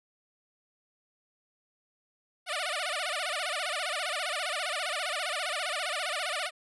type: tone with vibrato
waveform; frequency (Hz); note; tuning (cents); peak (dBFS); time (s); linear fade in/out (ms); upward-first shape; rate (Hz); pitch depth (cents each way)
10% pulse; 659.3; E5; 0; -22; 2.46-6.51; 50; sine; 15; 220
effects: resampled to 24000 Hz